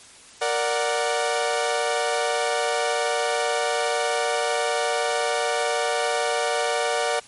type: chord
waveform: sawtooth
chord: Bb augmented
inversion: none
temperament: equal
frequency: 466.2 / 587.3 / 740 Hz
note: Bb4 / D5 / F#5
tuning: 0 / 0 / 0 cents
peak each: -22 dBFS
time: 0.41-7.2 s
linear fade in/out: 10 ms
effects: white hiss -47 dBFS RMS until 7.27 s + MP3 48 kbps